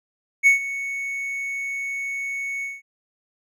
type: tone with ADSR envelope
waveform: triangle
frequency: 2217 Hz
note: C#7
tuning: in tune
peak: -8 dBFS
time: 0.43-2.82 s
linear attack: 37 ms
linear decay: 120 ms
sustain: -16 dB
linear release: 190 ms
effects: none